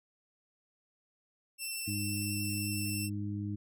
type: tone with vibrato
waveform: 10% pulse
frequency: 2686 Hz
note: E7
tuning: 32 cents sharp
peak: -28 dBFS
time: 1.58-3.1 s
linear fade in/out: 50 ms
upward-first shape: sine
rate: 11 Hz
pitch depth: 10 cents each way
type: harmonic tone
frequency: 102.6 Hz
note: G#2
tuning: 21 cents flat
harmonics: 1 / 2 / 3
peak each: -36 / -39 / -40 dBFS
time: 1.87-3.56 s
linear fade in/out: 10 ms
effects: none